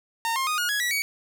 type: tone with pitch steps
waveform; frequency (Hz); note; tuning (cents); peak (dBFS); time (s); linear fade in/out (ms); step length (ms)
sawtooth; 916 / 1064.4 / 1236.9 / 1437.4 / 1670.3 / 1940.9 / 2255; A#5 / C6 / D#6 / F6 / G#6 / B6 / C#7; -31 / +29 / -11 / +49 / +9 / -31 / +29; -20; 0.25-1.02; 0; 110
effects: none